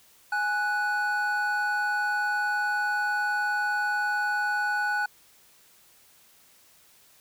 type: tone pair together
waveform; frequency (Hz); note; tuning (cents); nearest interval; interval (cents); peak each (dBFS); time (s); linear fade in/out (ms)
triangle; 830.6 / 1480; G#5 / F#6; 0 / 0; minor seventh; 1000; -27 / -24; 0.32-5.06; 5
effects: white hiss -58 dBFS RMS until 7.2 s